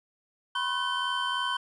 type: tone cluster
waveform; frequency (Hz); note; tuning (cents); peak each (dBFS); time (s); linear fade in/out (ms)
triangle; 989 / 1072 / 1510 / 3092; B5 / C6 / F#6 / G7; +2 / +42 / +35 / -24; -31; 0.55-1.57; 5
effects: resampled to 24000 Hz + 10-bit